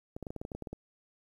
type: clicks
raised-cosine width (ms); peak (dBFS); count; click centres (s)
2; -26; 12; 0.165 / 0.227 / 0.268 / 0.305 / 0.363 / 0.415 / 0.451 / 0.518 / 0.55 / 0.623 / 0.672 / 0.73
effects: 10-bit

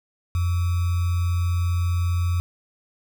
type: tone with sample-and-hold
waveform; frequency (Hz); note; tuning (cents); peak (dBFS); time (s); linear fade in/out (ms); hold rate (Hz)
sine; 87.5; F2; +4; -19; 0.35-2.4; 0; 1225
effects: none

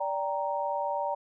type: chord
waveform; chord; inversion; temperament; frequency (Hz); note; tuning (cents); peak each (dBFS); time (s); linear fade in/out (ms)
sine; G minor; second; equal with one note detuned; 582.3 / 784 / 932.3; D5 / G5 / Bb5; -15 / 0 / 0; -32 / -34 / -31; 0-1.15; 10
effects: none

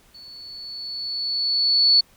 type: tone with level ramp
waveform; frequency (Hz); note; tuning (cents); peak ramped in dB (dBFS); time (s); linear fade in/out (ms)
sine; 4435; C#8; 0; -41 to -11; 0.14-2.01; 10
effects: pink hiss -56 dBFS RMS until 2.16 s

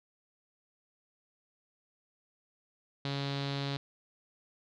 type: tone with low-pass filter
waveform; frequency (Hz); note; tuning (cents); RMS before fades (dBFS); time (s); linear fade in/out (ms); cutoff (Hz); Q
sawtooth; 139.7; C#3; +14; -35; 3.05-3.77; 2; 4000; 4.8
effects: none

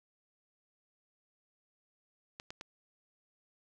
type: clicks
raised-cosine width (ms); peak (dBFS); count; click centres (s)
0.2; -26; 3; 2.399 / 2.505 / 2.611
effects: none

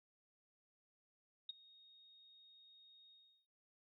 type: tone with ADSR envelope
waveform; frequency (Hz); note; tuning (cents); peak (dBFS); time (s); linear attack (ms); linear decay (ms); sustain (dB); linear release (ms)
sine; 3729; A#7; 0; -40; 1.49-3.47; 4; 19; -22; 360
effects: none

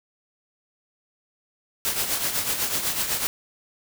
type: noise with tremolo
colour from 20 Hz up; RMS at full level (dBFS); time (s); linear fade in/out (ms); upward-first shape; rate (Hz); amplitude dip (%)
white; -23; 1.85-3.27; 0; triangle; 8; 65
effects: none

